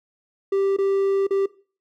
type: tone with dropouts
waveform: triangle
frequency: 392 Hz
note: G4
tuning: in tune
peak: -16 dBFS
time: 0.52-1.46 s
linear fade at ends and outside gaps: 5 ms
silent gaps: 0.766-0.785 / 1.269-1.307 s
effects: noise-tail reverb RT60 0.4 s tail -19 dB re dry